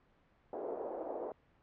white band-pass noise, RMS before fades -41 dBFS, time 0.53-1.32 s, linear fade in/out 2 ms, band 350 to 650 Hz, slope 24 dB/octave, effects pink hiss -69 dBFS RMS until 1.62 s + low-pass 2000 Hz 12 dB/octave

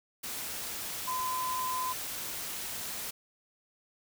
sine tone in noise, 1019 Hz, C6, 46 cents flat, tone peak -31 dBFS, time 1.07-1.93 s, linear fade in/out 10 ms, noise white, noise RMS -38 dBFS, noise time 0.23-3.11 s, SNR +4 dB, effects none

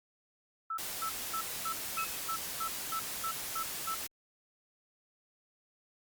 sine tone bursts, 1318.5 Hz, E6, in tune, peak -33 dBFS, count 11, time 0.7-3.947 s, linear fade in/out 5 ms, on 77 ms, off 240 ms
white noise, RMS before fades -39 dBFS, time 0.78-4.07 s, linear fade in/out 5 ms
sine tone with exponential decay, 2569 Hz, E7, 45 cents flat, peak -33 dBFS, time 1.98-2.26 s, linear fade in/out 2 ms, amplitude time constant 59 ms
effects Opus 48 kbps

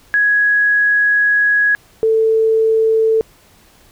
sine tone pair in turn, 1668 / 444.1 Hz, G#6 / A4, +7 / +16 cents, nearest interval octave + major seventh, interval 2291 cents, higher first, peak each -10 dBFS, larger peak neither, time 0.14-1.75 / 2.03-3.21 s, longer first, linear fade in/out 0 ms, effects pink hiss -49 dBFS RMS until 3.91 s

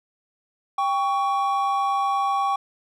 triangle tone pair together, 792 / 1120.1 Hz, G5 / C#6, +18 / +18 cents, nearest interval tritone, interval 600 cents, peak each -21 dBFS, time 0.78-2.56 s, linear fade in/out 5 ms, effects none

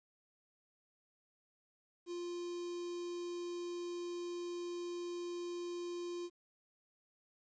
square tone with notch filter, 349.2 Hz, F4, in tune, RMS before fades -42 dBFS, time 2.06-6.3 s, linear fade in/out 50 ms, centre 1600 Hz, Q 0.62, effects resampled to 16000 Hz + 12-bit

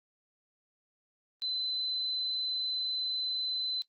sine tone, 4038 Hz, B7, 38 cents sharp, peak -30 dBFS, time 1.42-3.82 s, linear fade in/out 0 ms, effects noise-tail reverb RT60 0.1 s tail -23 dB re dry + Opus 32 kbps

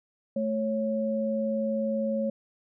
sine tone pair together, 218.8 / 551.3 Hz, A3 / C#5, -9 / -10 cents, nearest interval octave + major third, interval 1599 cents, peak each -28 dBFS, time 0.36-2.3 s, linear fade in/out 5 ms, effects none

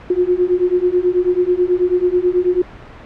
sine beating tone pair, 354.3 / 363.5 Hz, F4 / F#4, +25 / -31 cents, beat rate 9.2 Hz, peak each -16 / -15 dBFS, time 0.1-2.62 s, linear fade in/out 5 ms, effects pink hiss -37 dBFS RMS until 3.05 s + low-pass 2000 Hz 12 dB/octave

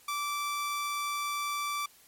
sawtooth tone, 1165 Hz, D6, 14 cents flat, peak -27 dBFS, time 0.08-1.86 s, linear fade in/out 5 ms, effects white hiss -59 dBFS RMS until 2.07 s + MP3 64 kbps

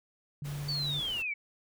sine tone, 144.4 Hz, D3, 29 cents flat, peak -35 dBFS, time 0.42-1 s, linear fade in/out 2 ms
pink noise, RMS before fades -46 dBFS, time 0.44-1.23 s, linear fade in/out 20 ms
sine linear sweep, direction down, 4588 to 2217 Hz, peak -31 dBFS, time 0.68-1.34 s, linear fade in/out 10 ms
effects none

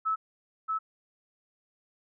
sine tone with echo, 1302 Hz, E6, 22 cents flat, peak -25 dBFS, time 0.05-0.16 s, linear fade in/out 20 ms, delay 630 ms, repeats 1, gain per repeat -2 dB, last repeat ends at 0.79 s, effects none

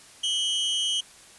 40% pulse tone pair together, 2967 / 3197 Hz, F#7 / G7, +4 / +33 cents, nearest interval minor second, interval 129 cents, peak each -26 dBFS, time 0.23-1.01 s, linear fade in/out 10 ms, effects white hiss -50 dBFS RMS until 1.38 s + resampled to 24000 Hz

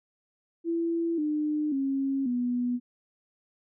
sine tone with pitch steps, 334.8 / 301.7 / 271.9 / 245.1 Hz, E4 / D4 / C#4 / B3, +27 / +47 / -33 / -13 cents, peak -25 dBFS, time 0.64-2.8 s, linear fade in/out 50 ms, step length 540 ms, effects none

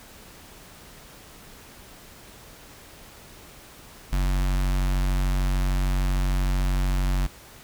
square tone with notch filter, 46.62 Hz, F#1, 14 cents sharp, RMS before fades -23 dBFS, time 4.12-7.27 s, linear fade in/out 10 ms, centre 450 Hz, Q 1.2, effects pink hiss -47 dBFS RMS until 7.63 s

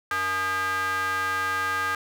square ring-modulated tone, 190 Hz, F#3, 46 cents sharp, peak -22 dBFS, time 0.11-1.95 s, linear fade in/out 2 ms, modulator 1420 Hz, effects none

